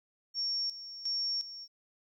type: tone with tremolo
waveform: sine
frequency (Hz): 5500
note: F8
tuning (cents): -27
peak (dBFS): -30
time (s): 0.34-1.68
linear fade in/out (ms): 50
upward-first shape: square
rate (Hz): 1.4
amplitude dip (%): 75
effects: 12-bit